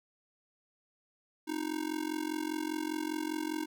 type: tone with amplitude modulation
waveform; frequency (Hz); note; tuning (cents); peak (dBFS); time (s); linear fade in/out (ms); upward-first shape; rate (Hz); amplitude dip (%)
square; 311.1; D#4; 0; -30; 1.47-3.66; 20; sine; 45; 90
effects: none